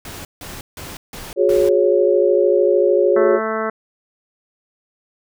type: noise bursts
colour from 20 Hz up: pink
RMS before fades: -33 dBFS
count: 5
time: 0.05-1.69 s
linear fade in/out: 2 ms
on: 200 ms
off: 160 ms
type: chord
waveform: sine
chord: F# suspended second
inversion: none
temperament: equal with one note detuned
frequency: 362 / 415.3 / 554.4 Hz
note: F#4 / G#4 / C#5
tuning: -38 / 0 / 0 cents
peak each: -16 dBFS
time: 1.36-3.4 s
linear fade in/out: 50 ms
type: harmonic tone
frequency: 220 Hz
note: A3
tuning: in tune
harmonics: 1 / 2 / 3 / 4 / 5 / 6 / 7 / 8 / 9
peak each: -28 / -24 / -25 / -33 / -28 / -26 / -31 / -36 / -35 dBFS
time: 3.16-3.7 s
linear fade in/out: 5 ms
effects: none